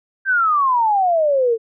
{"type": "exponential sweep", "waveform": "sine", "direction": "down", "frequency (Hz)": [1596, 441], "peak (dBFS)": -13, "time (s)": [0.25, 1.58], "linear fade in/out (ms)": 50, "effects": []}